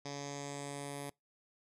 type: tone with low-pass filter sweep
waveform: 10% pulse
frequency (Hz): 142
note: C#3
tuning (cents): +42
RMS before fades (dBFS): -43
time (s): 0.05-1.1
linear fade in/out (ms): 5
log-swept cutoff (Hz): 5600 to 11000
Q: 4
effects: noise-tail reverb RT60 0.2 s tail -26 dB re dry